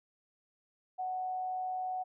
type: tone with amplitude modulation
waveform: sine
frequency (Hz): 741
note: F#5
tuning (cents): +2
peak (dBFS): -32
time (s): 0.98-2.04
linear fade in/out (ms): 20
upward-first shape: sine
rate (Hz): 143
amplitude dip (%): 25
effects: none